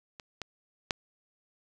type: clicks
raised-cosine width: 0.2 ms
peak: -26 / -19 / -10 dBFS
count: 3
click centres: 0.198 / 0.417 / 0.908 s
effects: none